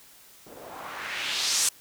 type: noise with low-pass filter sweep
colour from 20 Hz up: blue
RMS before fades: -30 dBFS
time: 0.46-1.69 s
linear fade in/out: 5 ms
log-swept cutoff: 410 to 8300 Hz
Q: 1.7
effects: white hiss -53 dBFS RMS until 1.8 s